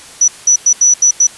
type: tone bursts at uneven times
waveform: sine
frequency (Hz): 5920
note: F#8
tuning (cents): 0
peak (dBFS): -5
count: 6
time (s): 0.21-0.28 / 0.47-0.56 / 0.66-0.73 / 0.81-0.94 / 1.02-1.11 / 1.2-1.27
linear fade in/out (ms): 5
effects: white hiss -35 dBFS RMS until 1.37 s + resampled to 24000 Hz